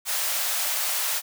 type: high-pass noise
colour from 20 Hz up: white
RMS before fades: -26 dBFS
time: 0.05-1.22 s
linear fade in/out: 50 ms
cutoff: 540 Hz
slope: 48 dB/octave
effects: none